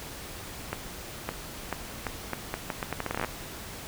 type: accelerating click train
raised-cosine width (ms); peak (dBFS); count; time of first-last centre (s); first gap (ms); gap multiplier
0.5; -14; 19; 0.73-3.246; 560; 0.78
effects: pink hiss -41 dBFS RMS until 3.87 s